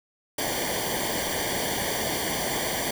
pink noise with comb filter, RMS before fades -28 dBFS, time 0.38-2.91 s, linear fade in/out 5 ms, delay 0.76 ms, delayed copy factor -0.85, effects none

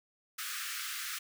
pink high-pass noise, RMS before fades -39 dBFS, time 0.38-1.19 s, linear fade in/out 10 ms, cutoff 1200 Hz, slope 96 dB/octave, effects none

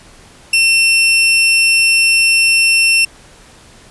sawtooth tone, 2700 Hz, E7, 41 cents sharp, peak -5 dBFS, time 0.53-3.05 s, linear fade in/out 5 ms, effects pink hiss -42 dBFS RMS until 3.9 s + resampled to 24000 Hz

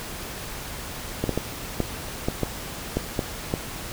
clicks, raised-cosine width 2 ms, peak -9 dBFS, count 9, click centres 1.24 / 1.293 / 1.376 / 1.803 / 2.285 / 2.433 / 2.97 / 3.192 / 3.539 s, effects pink hiss -35 dBFS RMS until 3.92 s

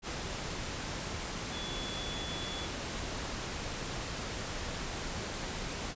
sine tone in noise, 3423 Hz, A7, 48 cents flat, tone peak -41 dBFS, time 1.51-2.69 s, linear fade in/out 50 ms, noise pink, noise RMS -38 dBFS, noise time 0.02-5.95 s, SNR -6 dB, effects resampled to 16000 Hz

